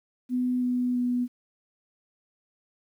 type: tone with pitch steps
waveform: sine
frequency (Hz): 250 / 248 / 246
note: B3 / B3 / B3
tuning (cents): +21 / +7 / -7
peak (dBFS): -23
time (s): 0.29-1.28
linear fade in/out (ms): 50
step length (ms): 330
effects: 10-bit